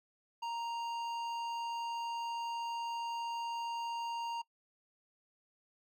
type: tone with hard clipping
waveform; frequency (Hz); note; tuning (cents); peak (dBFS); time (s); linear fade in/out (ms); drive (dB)
sine; 932.3; A#5; 0; -38; 0.42-4.42; 10; 11
effects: noise-tail reverb RT60 0.1 s tail -23 dB re dry